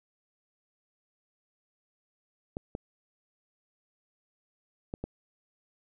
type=clicks; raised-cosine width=2 ms; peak=-21 dBFS; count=4; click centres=2.569 / 2.751 / 4.939 / 5.04 s; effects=none